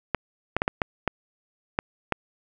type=clicks; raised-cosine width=0.5 ms; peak=-7 dBFS; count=8; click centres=0.147 / 0.566 / 0.619 / 0.679 / 0.818 / 1.077 / 1.789 / 2.123 s; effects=none